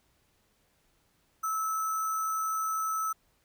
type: tone with sample-and-hold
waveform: sine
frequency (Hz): 1306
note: E6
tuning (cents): -17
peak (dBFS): -28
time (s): 1.43-3.13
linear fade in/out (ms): 10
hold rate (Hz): 7350
effects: pink hiss -70 dBFS RMS until 3.44 s